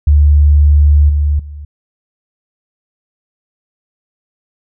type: tone with level steps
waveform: sine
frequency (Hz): 73.42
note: D2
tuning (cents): 0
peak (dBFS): -4 / -9 / -25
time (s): 0.07-1.65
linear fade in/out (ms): 5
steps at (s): 1.09 / 1.39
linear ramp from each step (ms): 5
effects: none